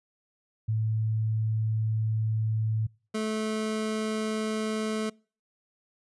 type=tone pair in turn; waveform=sine / 25% pulse; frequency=110 / 217.3 Hz; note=A2 / A3; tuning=0 / -21 cents; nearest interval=octave; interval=1179 cents; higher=second; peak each=-24 dBFS; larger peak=neither; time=0.68-2.87 / 3.14-5.1 s; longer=first; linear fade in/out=10 ms; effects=noise-tail reverb RT60 0.4 s tail -26 dB re dry + resampled to 24000 Hz